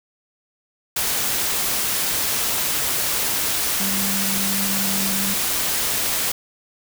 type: tone in noise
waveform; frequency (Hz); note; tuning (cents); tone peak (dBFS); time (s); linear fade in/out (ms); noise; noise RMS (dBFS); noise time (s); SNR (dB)
sine; 196; G3; 0; -26; 3.8-5.34; 5; white; -22; 0.96-6.32; -7
effects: none